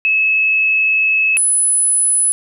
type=tone pair in turn; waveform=sine; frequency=2589 / 10079 Hz; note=E7 / D#9; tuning=-32 / +21 cents; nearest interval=2 octaves; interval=2353 cents; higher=second; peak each=-11 dBFS; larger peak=neither; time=0.05-1.37 / 1.37-2.32 s; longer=first; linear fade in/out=0 ms; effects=none